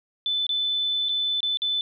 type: tone with dropouts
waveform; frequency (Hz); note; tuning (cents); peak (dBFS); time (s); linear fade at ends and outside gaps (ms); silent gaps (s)
sine; 3511; A7; -4; -22; 0.26-1.81; 1; 0.467-0.492 / 1.087-1.092 / 1.405-1.43 / 1.572-1.619
effects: none